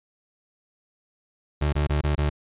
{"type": "tone bursts", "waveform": "30% pulse", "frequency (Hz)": 74.2, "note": "D2", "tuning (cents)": 18, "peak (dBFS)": -18, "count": 5, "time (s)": [1.61, 2.298], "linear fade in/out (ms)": 10, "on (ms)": 120, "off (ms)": 22, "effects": ["resampled to 8000 Hz"]}